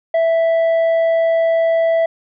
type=tone with tanh clipping; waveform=triangle; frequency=659.3 Hz; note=E5; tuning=in tune; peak=-13 dBFS; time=0.14-2.06 s; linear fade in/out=5 ms; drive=9 dB; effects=none